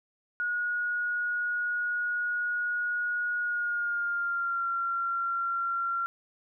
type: tone with pitch glide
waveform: sine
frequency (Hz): 1448 to 1373.1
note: F#6 to F6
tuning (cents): -38 to -30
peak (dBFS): -27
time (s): 0.4-6.06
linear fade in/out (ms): 0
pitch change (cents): -92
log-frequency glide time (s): 3.39-4.67
effects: none